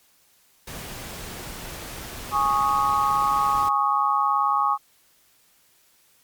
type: noise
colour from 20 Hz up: pink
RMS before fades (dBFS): -36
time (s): 0.67-3.69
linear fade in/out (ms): 5
type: chord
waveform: sine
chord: Ab suspended fourth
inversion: none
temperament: just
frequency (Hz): 830.6 / 1107.5 / 1245.9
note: Ab5 / Db6 / Eb6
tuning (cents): 0 / -2 / +2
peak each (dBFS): -24 / -21 / -24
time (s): 2.31-4.78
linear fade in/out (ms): 50
effects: white hiss -60 dBFS RMS until 6.23 s + MP3 96 kbps